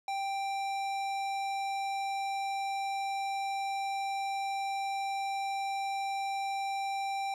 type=tone with low-pass filter; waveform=square; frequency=786 Hz; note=G5; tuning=4 cents sharp; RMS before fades=-34 dBFS; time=0.08-7.34 s; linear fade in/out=2 ms; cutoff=7700 Hz; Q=0.52; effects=none